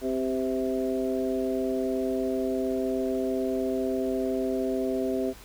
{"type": "harmonic tone with a mistuned harmonic", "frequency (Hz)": 130.7, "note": "C3", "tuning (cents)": -1, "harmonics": [2, 3, 4, 5], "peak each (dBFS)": [-29, -29, -34, -33], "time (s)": [0.01, 5.34], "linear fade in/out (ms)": 50, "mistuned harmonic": 4, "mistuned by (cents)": -26, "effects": ["added 50 Hz sine -49 dBFS peak until 5.44 s", "pink hiss -49 dBFS RMS until 5.44 s"]}